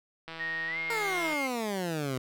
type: click train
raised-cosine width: 0.3 ms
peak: -25 dBFS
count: 173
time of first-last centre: 0.28-1.335 s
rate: 163 Hz
type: tone with pitch glide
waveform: sine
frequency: 1864.7 to 2130 Hz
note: A#6 to C7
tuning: 0 to +30 cents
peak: -31 dBFS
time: 0.39-1.48 s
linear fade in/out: 20 ms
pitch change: +230 cents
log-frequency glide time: 0.67-0.78 s
type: exponential sweep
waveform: 15% pulse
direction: down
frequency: 470.9 to 125.1 Hz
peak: -24 dBFS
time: 0.9-2.18 s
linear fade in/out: 2 ms
effects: none